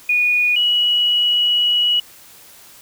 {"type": "tone pair in turn", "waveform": "sine", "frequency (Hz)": [2457, 2923], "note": ["D#7", "F#7"], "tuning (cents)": [-22, -22], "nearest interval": "minor third", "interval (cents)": 300, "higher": "second", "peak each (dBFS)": -13, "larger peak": "neither", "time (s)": [[0.09, 0.56], [0.56, 2]], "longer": "second", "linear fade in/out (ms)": 5, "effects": ["white hiss -44 dBFS RMS until 2.81 s"]}